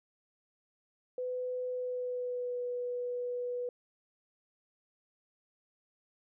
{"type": "tone with pitch glide", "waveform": "sine", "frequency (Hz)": [502, 490.8], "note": ["B4", "B4"], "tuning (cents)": [28, -11], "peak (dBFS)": -33, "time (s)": [1.18, 3.69], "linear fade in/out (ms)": 2, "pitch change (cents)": -39, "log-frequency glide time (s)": [1.69, 2.62], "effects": []}